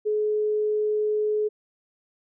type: tone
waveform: sine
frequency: 424.6 Hz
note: G#4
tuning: 38 cents sharp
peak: -21 dBFS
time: 0.05-1.49 s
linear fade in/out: 20 ms
effects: none